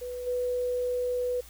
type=tone with level steps; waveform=sine; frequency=494.5 Hz; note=B4; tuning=2 cents sharp; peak=-33 / -26 dBFS; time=0.01-1.41 s; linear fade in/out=10 ms; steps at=0.26 s; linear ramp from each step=20 ms; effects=added 60 Hz sine -50 dBFS peak until 1.49 s + white hiss -52 dBFS RMS until 1.49 s